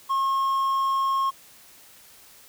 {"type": "tone", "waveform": "triangle", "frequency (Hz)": 1080, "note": "C#6", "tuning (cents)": -45, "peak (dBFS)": -19, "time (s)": [0.09, 1.31], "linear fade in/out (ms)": 20, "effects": ["white hiss -51 dBFS RMS until 2.48 s"]}